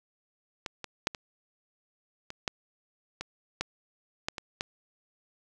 clicks, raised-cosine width 0.2 ms, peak -17 / -20 / -8 / -21 / -22 / -11 / -18 / -12 / -12 / -19 / -13 dBFS, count 11, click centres 0.662 / 0.843 / 1.071 / 1.148 / 2.304 / 2.478 / 3.21 / 3.61 / 4.285 / 4.382 / 4.609 s, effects none

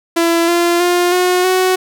sawtooth tone with pitch steps, 336.1 / 344.6 / 353.2 / 362.1 / 371.2 Hz, E4 / F4 / F4 / F#4 / F#4, +34 / -23 / +20 / -37 / +6 cents, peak -7 dBFS, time 0.16-1.76 s, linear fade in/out 10 ms, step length 320 ms, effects none

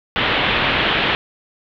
white low-pass noise, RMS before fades -18 dBFS, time 0.16-1.15 s, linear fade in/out 0 ms, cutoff 3500 Hz, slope 48 dB/octave, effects none

